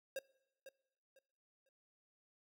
square tone with echo, 539 Hz, C#5, 49 cents flat, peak -40 dBFS, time 0.16-0.19 s, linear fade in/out 2 ms, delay 500 ms, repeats 3, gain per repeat -12 dB, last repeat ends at 1.69 s, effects noise-tail reverb RT60 0.9 s tail -23 dB re dry

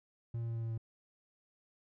triangle tone with pitch steps, 116.54 / 115.87 / 115.2 / 114.54 / 113.88 / 113.22 Hz, A#2 / A#2 / A#2 / A#2 / A#2 / A2, 0 / -10 / -20 / -30 / -40 / +50 cents, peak -33 dBFS, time 0.34-0.778 s, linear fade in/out 5 ms, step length 73 ms, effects none

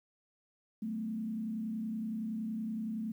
sine tone with frequency modulation, 220 Hz, A3, in tune, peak -34 dBFS, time 0.82-3.12 s, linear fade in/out 5 ms, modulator 30.7 Hz, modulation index 0.63, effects 11-bit

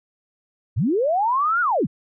sine linear two-way sweep, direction up then down, 77.8 to 1466 to 92 Hz, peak -17 dBFS, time 0.76-1.87 s, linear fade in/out 20 ms, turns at 1.61 s, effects none

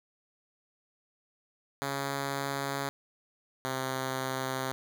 5% pulse tone pair in turn, 138.7 / 131.56 Hz, C#3 / C3, +1 / +10 cents, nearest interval minor second, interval 91 cents, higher first, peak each -20 dBFS, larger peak neither, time 1.82-2.89 / 3.65-4.72 s, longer neither, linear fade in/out 0 ms, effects none

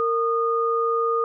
sine tone pair together, 460.3 / 1226 Hz, A#4 / D#6, -22 / -26 cents, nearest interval octave + perfect fourth, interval 1696 cents, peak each -22 dBFS, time 0-1.24 s, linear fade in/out 0 ms, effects none

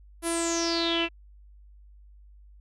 sawtooth tone with low-pass filter sweep, 335.2 Hz, E4, 29 cents sharp, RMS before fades -27 dBFS, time 0.22-1.09 s, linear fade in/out 50 ms, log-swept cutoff 11000 to 2600 Hz, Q 9.3, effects added 50 Hz sine -49 dBFS peak until 2.6 s

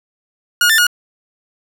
sawtooth tone with pitch steps, 1437 / 1780 / 1442 Hz, F6 / A6 / F#6, +49 / +20 / -45 cents, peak -6 dBFS, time 0.61-0.868 s, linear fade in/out 2 ms, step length 86 ms, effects none

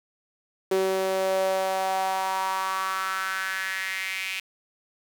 sawtooth tone with high-pass filter sweep, 190 Hz, F#3, 46 cents sharp, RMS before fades -27 dBFS, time 0.71-4.4 s, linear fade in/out 5 ms, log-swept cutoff 400 to 2500 Hz, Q 4.6, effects 8-bit

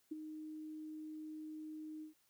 sine tone with ADSR envelope, 310 Hz, D#4, 6 cents flat, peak -37 dBFS, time 0.11-2.14 s, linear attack 10 ms, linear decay 17 ms, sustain -8 dB, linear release 120 ms, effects white hiss -75 dBFS RMS until 2.29 s

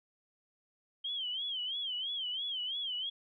sine tone with vibrato, 3158 Hz, G7, 12 cents sharp, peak -34 dBFS, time 1.04-3.1 s, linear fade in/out 10 ms, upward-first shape sine, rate 3 Hz, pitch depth 130 cents each way, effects none

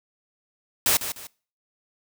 white noise with echo, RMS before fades -20 dBFS, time 0.86-0.97 s, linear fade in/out 2 ms, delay 150 ms, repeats 2, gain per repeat -10 dB, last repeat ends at 1.27 s, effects noise-tail reverb RT60 0.4 s tail -22 dB re dry

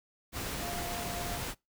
sine tone in noise, 698.5 Hz, F5, in tune, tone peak -40 dBFS, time 0.58-1.41 s, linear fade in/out 50 ms, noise pink, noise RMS -37 dBFS, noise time 0.32-1.55 s, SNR -6 dB, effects noise-tail reverb RT60 0.2 s tail -23 dB re dry

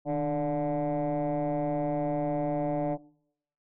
sine tone with frequency modulation, 440.8 Hz, A4, 3 cents sharp, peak -24 dBFS, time 0.05-2.98 s, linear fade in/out 50 ms, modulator 143 Hz, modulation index 2.1, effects noise-tail reverb RT60 0.7 s tail -23 dB re dry + tanh soft clip ceiling -24 dBFS

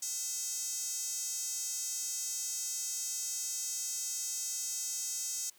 square tone with high-pass filter, 288.6 Hz, D4, 30 cents flat, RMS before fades -37 dBFS, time 0.02-5.5 s, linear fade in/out 5 ms, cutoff 6700 Hz, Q 4.3, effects white hiss -63 dBFS RMS until 5.58 s + high-pass 150 Hz 12 dB/octave

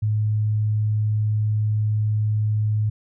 sine tone, 106.9 Hz, A2, 49 cents flat, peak -18 dBFS, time 0.02-2.9 s, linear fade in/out 10 ms, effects none

